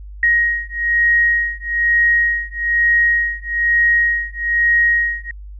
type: beating tone pair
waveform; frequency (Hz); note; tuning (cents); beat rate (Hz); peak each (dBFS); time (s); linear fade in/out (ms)
sine; 1882 / 1883.1; A#6 / A#6; +16 / +17; 1.1; -16; 0.23-5.31; 2
effects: added 50 Hz sine -31 dBFS peak until 5.59 s